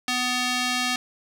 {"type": "tone with band-pass filter", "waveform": "square", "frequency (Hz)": 249.6, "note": "B3", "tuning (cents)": 19, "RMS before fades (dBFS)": -25, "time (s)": [0.08, 0.96], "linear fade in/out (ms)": 2, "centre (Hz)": 3700, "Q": 0.79, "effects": []}